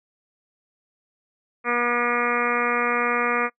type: harmonic tone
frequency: 240.6 Hz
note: B3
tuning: 45 cents flat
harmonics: 1 / 2 / 3 / 4 / 5 / 6 / 7 / 8 / 9 / 10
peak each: -31 / -27 / -32 / -32 / -25 / -30 / -32 / -30 / -29 / -31 dBFS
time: 1.64-3.5 s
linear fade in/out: 50 ms
effects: noise-tail reverb RT60 0.1 s tail -24 dB re dry